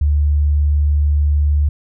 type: tone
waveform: sine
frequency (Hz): 73.42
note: D2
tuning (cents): 0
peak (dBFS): -11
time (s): 0.01-1.69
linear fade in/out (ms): 5
effects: none